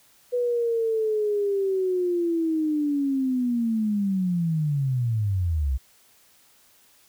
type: linear sweep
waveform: sine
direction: down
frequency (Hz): 494.1 to 61.74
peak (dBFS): -21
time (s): 0.32-5.78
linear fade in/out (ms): 20
effects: white hiss -58 dBFS RMS until 7.08 s